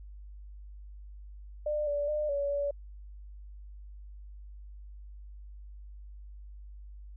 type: tone with pitch steps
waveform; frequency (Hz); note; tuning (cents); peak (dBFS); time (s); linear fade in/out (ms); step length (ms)
sine; 599 / 579 / 602 / 567 / 571; D5 / D5 / D5 / C#5 / D5; +34 / -25 / +43 / +39 / -49; -28; 1.66-2.71; 5; 210
effects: added 50 Hz sine -44 dBFS peak until 7.16 s